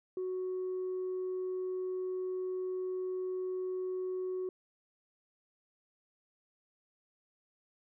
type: tone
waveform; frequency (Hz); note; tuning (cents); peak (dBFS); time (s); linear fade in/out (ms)
sine; 370; F#4; 0; -32; 0.17-4.49; 2
effects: tanh soft clip ceiling -31 dBFS